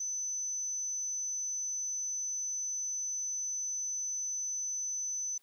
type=tone; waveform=sine; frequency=6050 Hz; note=F#8; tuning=38 cents sharp; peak=-33 dBFS; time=0-5.38 s; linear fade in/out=5 ms; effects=white hiss -69 dBFS RMS until 5.42 s + high-pass 60 Hz 12 dB/octave